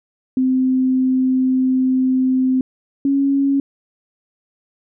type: tone pair in turn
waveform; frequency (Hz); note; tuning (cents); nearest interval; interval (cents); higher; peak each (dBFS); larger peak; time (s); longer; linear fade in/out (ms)
sine; 258.8 / 276.5; C4 / C#4; -19 / -4; minor second; 115; second; -13; neither; 0.37-2.61 / 3.05-3.6; first; 2
effects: none